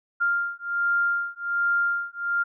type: beating tone pair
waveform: sine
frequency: 1396.9 / 1398.2 Hz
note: F6 / F6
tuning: 0 / +2 cents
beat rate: 1.3 Hz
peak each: -25 dBFS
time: 0.2-2.44 s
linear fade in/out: 20 ms
effects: none